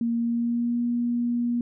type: tone with pitch glide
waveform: sine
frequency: 233.1 to 239.2 Hz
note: A#3 to A#3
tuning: 0 to +45 cents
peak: -22 dBFS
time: 0.01-1.61 s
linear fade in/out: 2 ms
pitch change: +45 cents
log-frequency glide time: 0.15-0.82 s
effects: none